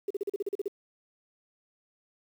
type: tone bursts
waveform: sine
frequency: 401.5 Hz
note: G4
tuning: 41 cents sharp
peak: -27 dBFS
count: 10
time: 0.08-0.681 s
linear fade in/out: 5 ms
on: 25 ms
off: 39 ms
effects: 9-bit